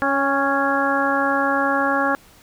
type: harmonic tone with a mistuned harmonic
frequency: 277.2 Hz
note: C#4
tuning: in tune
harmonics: 1 / 2 / 3 / 4 / 5 / 6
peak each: -24 / -24 / -24 / -24 / -24 / -24 dBFS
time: 0.02-2.15 s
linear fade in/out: 0 ms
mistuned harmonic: 3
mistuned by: -23 cents
effects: pink hiss -50 dBFS RMS until 2.42 s